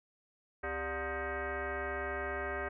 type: tone with frequency modulation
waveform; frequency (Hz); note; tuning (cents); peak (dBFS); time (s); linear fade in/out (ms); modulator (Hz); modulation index
sine; 587.3; D5; 0; -34; 0.63-2.69; 10; 328; 4.2
effects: none